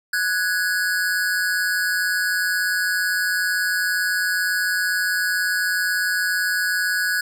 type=tone pair together; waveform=square; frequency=1479.1 / 1661.2 Hz; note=F#6 / G#6; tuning=-1 / 0 cents; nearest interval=major second; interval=201 cents; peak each=-23 dBFS; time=0.13-7.21 s; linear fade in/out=5 ms; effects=none